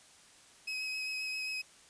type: tone with vibrato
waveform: 30% pulse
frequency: 2546 Hz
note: D#7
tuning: 39 cents sharp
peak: -32 dBFS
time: 0.67-1.62 s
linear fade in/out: 10 ms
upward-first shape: sine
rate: 7.5 Hz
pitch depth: 14 cents each way
effects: white hiss -59 dBFS RMS until 1.89 s + resampled to 22050 Hz